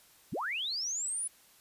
sine linear sweep, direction up, 73.42 to 10150 Hz, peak -32 dBFS, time 0.32-1.28 s, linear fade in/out 10 ms, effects white hiss -61 dBFS RMS until 1.6 s + resampled to 32000 Hz

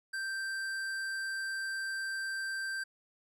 triangle tone with hard clipping, 1568 Hz, G6, in tune, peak -36 dBFS, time 0.13-2.84 s, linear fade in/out 10 ms, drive 16 dB, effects none

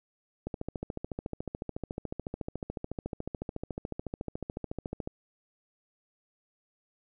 click train, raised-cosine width 2 ms, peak -21 dBFS, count 65, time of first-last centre 0.47-5.074 s, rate 13.9 Hz, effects none

